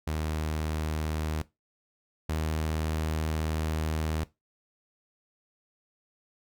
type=tone pair in turn; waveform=sawtooth; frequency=77.78 / 78.55 Hz; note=D#2 / D#2; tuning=0 / +17 cents; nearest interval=unison; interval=17 cents; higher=second; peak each=-25 / -24 dBFS; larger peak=second; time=0.07-1.42 / 2.29-4.24 s; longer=second; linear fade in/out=5 ms; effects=noise-tail reverb RT60 0.2 s tail -18 dB re dry